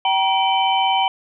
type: tone cluster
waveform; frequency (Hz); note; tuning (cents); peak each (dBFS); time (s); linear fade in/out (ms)
sine; 772 / 948 / 2335 / 3045; G5 / A#5 / D7 / F#7; -27 / +29 / -11 / +49; -18 / -20 / -26 / -22; 0.05-1.08; 2
effects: none